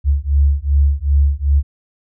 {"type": "beating tone pair", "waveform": "sine", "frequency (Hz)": [69.6, 72.2], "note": ["C#2", "D2"], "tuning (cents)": [8, -29], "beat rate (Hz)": 2.6, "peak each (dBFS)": -14, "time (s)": [0.04, 1.63], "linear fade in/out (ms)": 50, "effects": []}